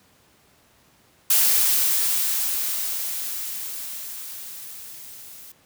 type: noise with level ramp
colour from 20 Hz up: blue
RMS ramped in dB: -17 to -43 dBFS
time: 1.3-5.52 s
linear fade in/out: 5 ms
effects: pink hiss -58 dBFS RMS until 5.65 s + high-pass 80 Hz 12 dB/octave